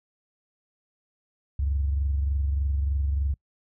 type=tone pair together; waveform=sine; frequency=69.67 / 93 Hz; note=C#2 / F#2; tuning=+9 / +9 cents; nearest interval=perfect fourth; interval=500 cents; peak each=-22 / -34 dBFS; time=1.59-3.34 s; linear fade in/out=5 ms; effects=noise-tail reverb RT60 0.1 s tail -26 dB re dry + tanh soft clip ceiling -16 dBFS